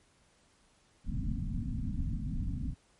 pink low-pass noise, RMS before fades -34 dBFS, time 1.04-2.75 s, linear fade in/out 50 ms, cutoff 270 Hz, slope 96 dB/octave, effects pink hiss -67 dBFS RMS until 2.99 s + MP3 48 kbps

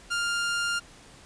sawtooth tone, 1401 Hz, F6, 5 cents sharp, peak -22 dBFS, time 0.1-0.8 s, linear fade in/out 20 ms, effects pink hiss -51 dBFS RMS until 1.25 s + resampled to 22050 Hz

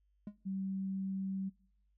triangle tone with exponential decay, 207 Hz, G#3, 5 cents flat, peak -35 dBFS, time 0.27-0.38 s, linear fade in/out 2 ms, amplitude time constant 22 ms
sine tone, 192.3 Hz, G3, 33 cents flat, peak -35 dBFS, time 0.45-1.5 s, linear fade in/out 20 ms
effects noise-tail reverb RT60 0.7 s tail -25 dB re dry + added 50 Hz sine -70 dBFS peak until 1.97 s

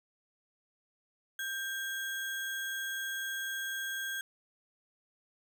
sine tone with sample-and-hold, 1584 Hz, G6, 18 cents sharp, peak -34 dBFS, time 1.39-4.21 s, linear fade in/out 2 ms, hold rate 4900 Hz, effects none

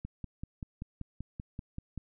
click train, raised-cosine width 5 ms, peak -26 dBFS, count 11, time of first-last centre 0.05-1.977 s, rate 5.19 Hz, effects none

